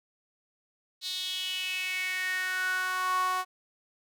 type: tone with high-pass filter sweep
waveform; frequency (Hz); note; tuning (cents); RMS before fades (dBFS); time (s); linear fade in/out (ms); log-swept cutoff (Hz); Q
sawtooth; 370; F#4; 0; -31; 1.01-3.45; 50; 4000 to 940; 6
effects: none